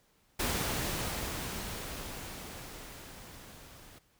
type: noise with level ramp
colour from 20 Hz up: pink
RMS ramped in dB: -31 to -54 dBFS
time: 0.39-3.99 s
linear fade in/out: 10 ms
effects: pink hiss -69 dBFS RMS until 4.19 s